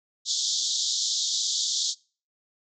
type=band-pass noise; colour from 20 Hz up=pink; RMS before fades=-27 dBFS; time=0.25-1.95 s; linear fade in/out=50 ms; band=3400 to 7300 Hz; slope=96 dB/octave; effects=noise-tail reverb RT60 0.4 s tail -25 dB re dry